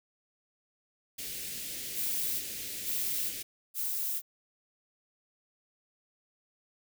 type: band-stop noise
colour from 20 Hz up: white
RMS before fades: -39 dBFS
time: 1.18-3.43 s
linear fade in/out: 10 ms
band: 510 to 2000 Hz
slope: 24 dB/octave
type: noise bursts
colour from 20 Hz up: violet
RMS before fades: -33 dBFS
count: 3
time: 1.94-4.22 s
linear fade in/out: 50 ms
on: 480 ms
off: 420 ms
effects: none